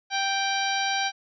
harmonic tone with a mistuned harmonic, 784 Hz, G5, in tune, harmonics 1 / 2 / 3 / 4 / 5 / 6 / 7, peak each -27 / -30 / -32 / -33 / -34 / -35 / -35 dBFS, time 0.1-1.12 s, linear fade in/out 50 ms, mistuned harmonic 7, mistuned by +69 cents, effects none

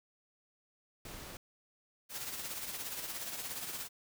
pink noise, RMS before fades -47 dBFS, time 1.05-1.37 s, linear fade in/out 2 ms
white noise with tremolo, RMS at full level -39 dBFS, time 2.09-3.89 s, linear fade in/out 50 ms, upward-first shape triangle, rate 17 Hz, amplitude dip 55%
effects none

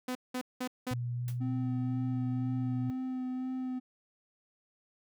sawtooth tone bursts, 252.5 Hz, B3, 39 cents sharp, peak -29 dBFS, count 4, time 0.08-0.938 s, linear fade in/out 5 ms, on 72 ms, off 190 ms
sine tone with pitch glide, 120.9 to 122.52 Hz, B2 to B2, -36 to -13 cents, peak -32 dBFS, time 0.91-2.9 s, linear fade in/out 0 ms, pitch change +23 cents, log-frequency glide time 1.14-1.24 s
white noise with exponential decay, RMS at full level -44 dBFS, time 1.28-1.4 s, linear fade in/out 1 ms, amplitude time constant 24 ms
triangle tone with vibrato, 256.4 Hz, C4, 35 cents flat, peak -31 dBFS, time 1.4-3.8 s, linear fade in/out 20 ms, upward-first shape sine, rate 2 Hz, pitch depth 14 cents each way
effects none

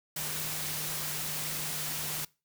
sine tone in noise, 153.3 Hz, D#3, 25 cents flat, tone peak -44 dBFS, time 0.16-2.25 s, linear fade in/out 5 ms, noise white, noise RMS -35 dBFS, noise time 0.16-2.25 s, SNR -12 dB, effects noise-tail reverb RT60 0.3 s tail -23 dB re dry

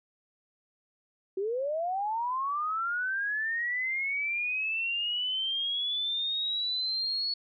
sine linear sweep, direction up, 370 to 4404 Hz, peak -28 dBFS, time 1.37-7.34 s, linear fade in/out 5 ms, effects none

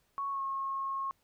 sine tone with pitch glide, 1108.7 to 1085.3 Hz, C#6 to C#6, 0 to -37 cents, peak -32 dBFS, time 0.18-1.11 s, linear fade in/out 0 ms, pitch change -37 cents, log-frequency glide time 0.3-0.42 s, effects pink hiss -73 dBFS RMS until 1.23 s

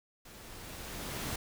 pink noise with level ramp, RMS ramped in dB -52 to -36 dBFS, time 0.25-1.36 s, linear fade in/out 5 ms, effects none

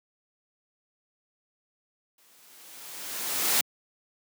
white noise with exponential growth, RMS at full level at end -22 dBFS, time 2.18-3.61 s, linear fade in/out 2 ms, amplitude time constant 310 ms, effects high-pass 200 Hz 12 dB/octave

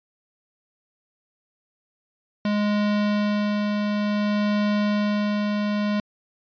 square tone with tremolo, 207.7 Hz, G#3, in tune, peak -20 dBFS, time 2.45-6 s, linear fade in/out 2 ms, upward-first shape sine, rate 0.56 Hz, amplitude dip 25%, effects resampled to 11025 Hz

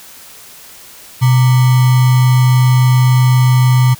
sine tone with sample-and-hold, 126.4 Hz, B2, 41 cents sharp, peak -6 dBFS, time 1.21-3.95 s, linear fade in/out 20 ms, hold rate 1050 Hz, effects white hiss -37 dBFS RMS until 3.99 s

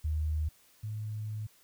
sine tone pair in turn, 77.1 / 107.41 Hz, D#2 / A2, -15 / -41 cents, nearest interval tritone, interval 574 cents, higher second, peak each -28 / -34 dBFS, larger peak first, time 0.04-0.49 / 0.83-1.47 s, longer second, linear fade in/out 10 ms, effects white hiss -63 dBFS RMS until 1.63 s

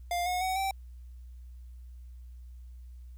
square tone with pitch steps, 701 / 724.9 / 749.6 / 775.1 Hz, F5 / F#5 / F#5 / G5, +6 / -36 / +22 / -20 cents, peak -29 dBFS, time 0.11-0.71 s, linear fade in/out 2 ms, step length 150 ms, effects added 61 Hz sine -44 dBFS peak until 3.17 s + white hiss -74 dBFS RMS until 3.17 s

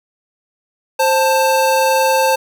square tone pair together, 526.7 / 885 Hz, C5 / A5, +11 / +10 cents, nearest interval major sixth, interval 899 cents, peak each -15 dBFS, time 0.99-2.36 s, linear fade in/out 10 ms, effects none

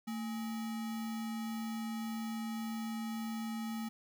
sine tone with sample-and-hold, 224.1 Hz, A3, 32 cents sharp, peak -36 dBFS, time 0.07-3.89 s, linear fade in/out 10 ms, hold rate 1050 Hz, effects none

